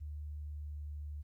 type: tone with pitch glide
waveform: sine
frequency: 74.5 to 73.94 Hz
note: D2 to D2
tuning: +25 to +12 cents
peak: -40 dBFS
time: 0-1.23 s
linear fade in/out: 20 ms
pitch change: -13 cents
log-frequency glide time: 0.27-0.85 s
effects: 13-bit